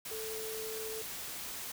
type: tone in noise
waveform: sine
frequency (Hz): 440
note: A4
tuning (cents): 0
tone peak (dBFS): -40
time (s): 0.11-1.02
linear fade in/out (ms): 5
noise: white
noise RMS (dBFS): -42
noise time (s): 0.05-1.72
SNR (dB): -1
effects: none